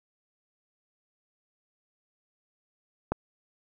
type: click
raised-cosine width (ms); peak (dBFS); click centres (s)
1; -12; 3.12
effects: none